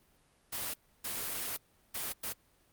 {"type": "noise bursts at uneven times", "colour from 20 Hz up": "white", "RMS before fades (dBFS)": -37, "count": 4, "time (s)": [[0.52, 0.74], [1.04, 1.57], [1.94, 2.13], [2.23, 2.33]], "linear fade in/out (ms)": 10, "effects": ["pink hiss -68 dBFS RMS until 2.72 s", "Opus 32 kbps"]}